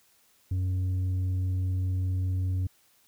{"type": "tone with tanh clipping", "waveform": "sine", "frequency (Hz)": 92.5, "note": "F#2", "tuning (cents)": 0, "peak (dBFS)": -26, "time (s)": [0.51, 2.67], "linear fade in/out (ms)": 5, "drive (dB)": 4, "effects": ["white hiss -64 dBFS RMS until 3.07 s"]}